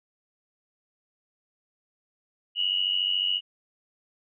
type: tone pair together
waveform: sine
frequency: 2862 / 2956 Hz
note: F7 / F#7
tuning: +42 / -2 cents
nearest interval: minor second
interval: 56 cents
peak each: -26 dBFS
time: 2.55-3.41 s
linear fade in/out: 50 ms
effects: none